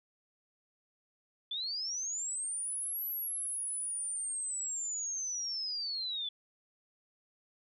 sine linear two-way sweep, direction up then down, 3437 to 11840 to 3437 Hz, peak -34 dBFS, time 1.51-6.29 s, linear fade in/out 5 ms, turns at 3.05 s, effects none

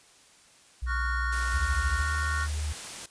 sine tone, 61.1 Hz, B1, 18 cents flat, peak -28 dBFS, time 0.82-2.02 s, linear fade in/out 10 ms
triangle chord, Gb major seventh, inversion second, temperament equal with one note detuned, 1108.7 / 1396.9 / 1480 / 1840 Hz, Db6 / F6 / Gb6 / Bb6, 0 / 0 / 0 / -23 cents, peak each -33 dBFS, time 0.86-2.48 s, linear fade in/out 50 ms
white noise, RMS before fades -39 dBFS, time 1.32-3.06 s, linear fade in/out 5 ms
sine tone with pitch glide, 74.2 to 75.5 Hz, D2 to D2, +18 to +48 cents, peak -28 dBFS, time 1.53-2.73 s, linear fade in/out 10 ms, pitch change +30 cents, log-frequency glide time 1.79-2.19 s
effects white hiss -57 dBFS RMS until 3.1 s + resampled to 22050 Hz

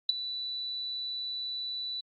sine tone with ADSR envelope, 3966 Hz, B7, 7 cents sharp, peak -18 dBFS, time 0.09-2.01 s, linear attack 4 ms, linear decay 13 ms, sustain -15 dB, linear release 10 ms, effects Opus 48 kbps

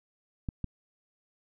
clicks, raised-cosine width 5 ms, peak -20 dBFS, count 2, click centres 0.488 / 0.643 s, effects none

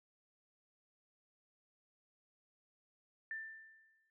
sine tone with exponential decay, 1779 Hz, A6, 19 cents sharp, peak -39 dBFS, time 3.31-4.1 s, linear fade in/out 1 ms, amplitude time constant 170 ms, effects noise-tail reverb RT60 0.1 s tail -22 dB re dry

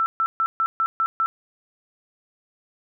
sine tone bursts, 1330 Hz, E6, 15 cents sharp, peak -18 dBFS, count 7, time 0-1.26 s, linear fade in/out 0 ms, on 60 ms, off 140 ms, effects none

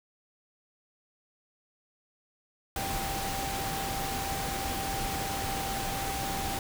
sine tone in noise, 784 Hz, G5, in tune, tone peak -35 dBFS, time 2.76-6.59 s, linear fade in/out 2 ms, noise pink, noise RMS -34 dBFS, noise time 2.76-6.59 s, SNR -4 dB, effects none

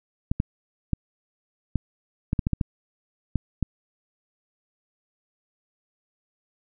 clicks, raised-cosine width 5 ms, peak -10 dBFS, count 11, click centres 0.315 / 0.401 / 0.933 / 1.757 / 2.331 / 2.392 / 2.469 / 2.533 / 2.612 / 3.357 / 3.627 s, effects none

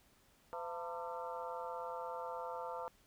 harmonic tone with a mistuned harmonic, 169.8 Hz, F3, 48 cents flat, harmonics 3 / 4 / 5 / 6 / 7 / 8, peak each -45 / -48 / -45 / -52 / -49 / -52 dBFS, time 0.53-2.88 s, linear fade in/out 0 ms, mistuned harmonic 5, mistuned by +100 cents, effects pink hiss -69 dBFS RMS until 3.06 s

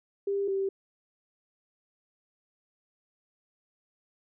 sine tone pair in turn, 398.2 / 389.1 Hz, G4 / G4, +27 / -13 cents, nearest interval unison, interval 40 cents, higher first, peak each -26 / -26 dBFS, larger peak neither, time 0.27-0.48 / 0.48-0.69 s, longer neither, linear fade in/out 5 ms, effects none

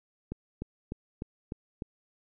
click train, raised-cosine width 3 ms, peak -22 dBFS, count 6, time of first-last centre 0.32-1.822 s, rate 3.33 Hz, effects none

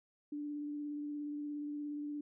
sine tone with vibrato, 293.7 Hz, D4, in tune, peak -38 dBFS, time 0.32-2.21 s, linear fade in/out 5 ms, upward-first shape sine, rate 17 Hz, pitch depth 14 cents each way, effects none

